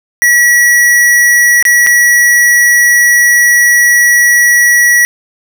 square tone with dropouts, 1931 Hz, B6, 39 cents flat, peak -5 dBFS, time 0.22-5.05 s, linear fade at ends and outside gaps 0 ms, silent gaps 1.626-1.652 / 1.865-1.87 s, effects none

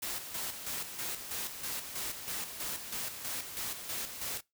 white noise with tremolo, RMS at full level -37 dBFS, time 0.02-4.41 s, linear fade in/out 10 ms, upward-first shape square, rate 3.1 Hz, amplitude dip 55%, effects noise-tail reverb RT60 0.2 s tail -22 dB re dry

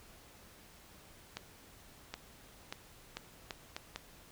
accelerating click train, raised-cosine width 0.2 ms, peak -22 dBFS, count 7, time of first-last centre 1.37-3.96 s, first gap 770 ms, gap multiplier 0.76, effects pink hiss -58 dBFS RMS until 4.31 s

